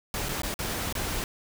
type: noise with dropouts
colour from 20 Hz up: pink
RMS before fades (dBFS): -31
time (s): 0.14-1.24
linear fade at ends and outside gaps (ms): 1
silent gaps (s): 0.287-0.291 / 0.419-0.433 / 0.541-0.59 / 0.926-0.952
effects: none